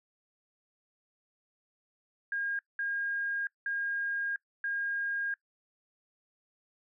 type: tone bursts at uneven times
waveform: sine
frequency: 1620 Hz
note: G#6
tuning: 43 cents flat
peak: -30 dBFS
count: 4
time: 2.32-2.59 / 2.79-3.47 / 3.66-4.36 / 4.64-5.34 s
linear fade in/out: 2 ms
effects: noise-tail reverb RT60 0.1 s tail -23 dB re dry